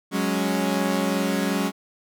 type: chord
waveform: sawtooth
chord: F# suspended second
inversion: none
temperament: equal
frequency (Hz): 185 / 207.7 / 277.2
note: F#3 / G#3 / C#4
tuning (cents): 0 / 0 / 0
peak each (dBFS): -22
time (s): 0.11-1.72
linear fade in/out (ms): 50
effects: none